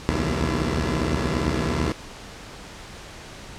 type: tone cluster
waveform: 10% pulse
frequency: 62.6 / 72 / 77.7 / 80.6 / 337.5 Hz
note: B1 / D2 / D#2 / E2 / E4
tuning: +24 / -34 / -2 / -38 / +41 cents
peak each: -18 / -23 / -19 / -20 / -25 dBFS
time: 0.09-1.92 s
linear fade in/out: 0 ms
effects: pink hiss -40 dBFS RMS until 3.58 s + low-pass 7000 Hz 12 dB/octave